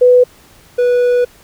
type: tone pair in turn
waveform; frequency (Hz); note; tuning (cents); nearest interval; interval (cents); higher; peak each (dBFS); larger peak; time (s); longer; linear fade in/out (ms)
sine / triangle; 496.4 / 490.1; B4 / B4; +9 / -13; unison; 22; first; -4 / -7; first; 0.01-0.24 / 0.78-1.25; second; 10
effects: pink hiss -45 dBFS RMS until 1.43 s